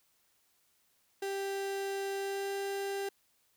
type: tone with pitch glide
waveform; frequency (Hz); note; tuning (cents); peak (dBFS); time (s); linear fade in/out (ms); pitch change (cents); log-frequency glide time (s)
35% pulse; 393 to 395.5; G4 to G4; +4 to +15; -32; 1.22-3.09; 5; +11; 2.14-2.53
effects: white hiss -72 dBFS RMS until 3.56 s